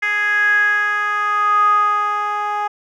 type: tone with band-pass filter sweep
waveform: 10% pulse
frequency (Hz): 415.3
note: G#4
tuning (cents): 0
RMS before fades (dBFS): -17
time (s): 0.02-2.68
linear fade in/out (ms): 10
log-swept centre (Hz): 1900 to 960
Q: 8.9
effects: none

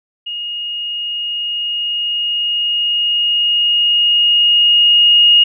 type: tone with level ramp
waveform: sine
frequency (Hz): 2862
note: F7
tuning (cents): +42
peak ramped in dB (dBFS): -21 to -5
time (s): 0.26-5.44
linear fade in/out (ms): 10
effects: none

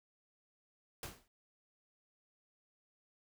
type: noise with exponential decay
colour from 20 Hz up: pink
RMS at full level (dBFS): -40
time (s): 1.03-1.28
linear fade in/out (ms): 1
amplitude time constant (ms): 53
effects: none

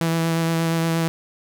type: tone with vibrato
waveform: sawtooth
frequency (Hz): 164.81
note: E3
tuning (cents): 0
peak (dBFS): -15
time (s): 0.01-1.08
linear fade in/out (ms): 0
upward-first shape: sine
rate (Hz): 8.5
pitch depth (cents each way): 13
effects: none

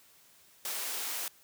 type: high-pass noise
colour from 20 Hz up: white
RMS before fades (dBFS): -36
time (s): 0.65-1.28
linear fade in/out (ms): 2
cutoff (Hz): 390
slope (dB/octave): 12
effects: white hiss -61 dBFS RMS until 1.43 s + high-pass 60 Hz 12 dB/octave

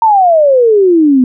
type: exponential sweep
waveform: sine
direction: down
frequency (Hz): 927 to 246.5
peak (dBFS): -4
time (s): 0.02-1.24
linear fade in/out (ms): 2
effects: none

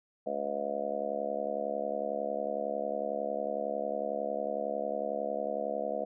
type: harmonic tone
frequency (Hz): 71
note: C#2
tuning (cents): +42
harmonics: 3 / 4 / 5 / 6 / 7 / 8 / 9 / 10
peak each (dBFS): -43 / -45 / -47 / -47 / -36 / -40 / -35 / -39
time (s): 0.26-6.05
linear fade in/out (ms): 10
effects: none

